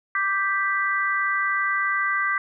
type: chord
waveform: sine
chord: G major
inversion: second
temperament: equal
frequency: 1174.7 / 1568 / 1975.5 Hz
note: D6 / G6 / B6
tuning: 0 / 0 / 0 cents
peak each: -25 dBFS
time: 0.15-2.38 s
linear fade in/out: 2 ms
effects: none